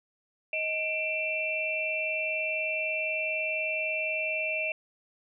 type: tone cluster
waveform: sine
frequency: 628 / 2361 / 2685 Hz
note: D#5 / D7 / E7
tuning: +16 / +9 / +31 cents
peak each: -34 / -32 / -31 dBFS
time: 0.53-4.72 s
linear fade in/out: 2 ms
effects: none